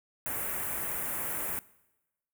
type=band-stop noise; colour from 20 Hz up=white; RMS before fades=-34 dBFS; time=0.26-1.59 s; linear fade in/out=0 ms; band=2200 to 9400 Hz; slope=24 dB/octave; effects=noise-tail reverb RT60 1.0 s tail -21 dB re dry